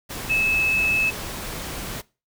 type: tone in noise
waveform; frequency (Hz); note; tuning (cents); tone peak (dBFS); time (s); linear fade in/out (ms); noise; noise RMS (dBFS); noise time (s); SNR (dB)
sine; 2600; E7; -24; -18; 0.29-1.11; 20; pink; -32; 0.09-2.02; +11
effects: noise-tail reverb RT60 0.3 s tail -21 dB re dry